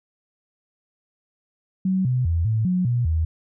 sine tone with pitch steps, 188.3 / 126.3 / 83.7 / 110.6 / 182 / 121 / 80.3 Hz, F#3 / B2 / E2 / A2 / F#3 / B2 / E2, +31 / +39 / +27 / +9 / -28 / -35 / -45 cents, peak -18 dBFS, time 1.85-3.25 s, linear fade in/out 5 ms, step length 200 ms, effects none

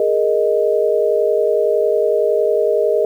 sine chord, Ab suspended second, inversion none, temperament equal, 415.3 / 466.2 / 622.3 Hz, Ab4 / Bb4 / Eb5, 0 / 0 / 0 cents, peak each -17 dBFS, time 0-3.05 s, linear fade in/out 2 ms, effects 8-bit

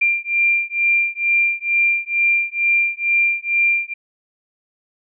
sine beating tone pair, 2380 / 2382.2 Hz, D7 / D7, +22 / +24 cents, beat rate 2.2 Hz, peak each -18 dBFS, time 0.01-3.94 s, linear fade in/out 10 ms, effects none

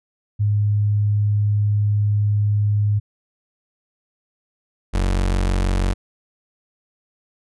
sine / 35% pulse tone pair in turn, 103.83 / 46.25 Hz, G#2 / F#1, 0 / 0 cents, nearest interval octave + major second, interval 1400 cents, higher first, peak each -15 dBFS, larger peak neither, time 0.39-3 / 4.93-5.94 s, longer first, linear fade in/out 20 ms, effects resampled to 24000 Hz

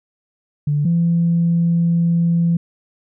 sine tone pair in turn, 146.83 / 169.18 Hz, D3 / E3, 0 / +45 cents, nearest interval major second, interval 245 cents, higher second, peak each -14 / -12 dBFS, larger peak second, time 0.67-0.85 / 0.85-2.57 s, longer second, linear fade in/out 5 ms, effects tanh soft clip ceiling -8 dBFS

